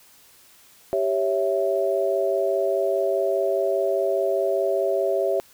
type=chord; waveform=sine; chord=C# diminished; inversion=second; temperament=equal; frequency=392 / 554.4 / 659.3 Hz; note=G4 / C#5 / E5; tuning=0 / 0 / 0 cents; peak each=-24 dBFS; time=0.93-5.4 s; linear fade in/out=0 ms; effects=white hiss -53 dBFS RMS until 5.53 s